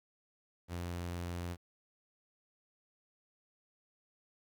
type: tone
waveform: sawtooth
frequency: 87.2 Hz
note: F2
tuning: 2 cents flat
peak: -34 dBFS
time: 0.68-1.57 s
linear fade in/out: 50 ms
effects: 11-bit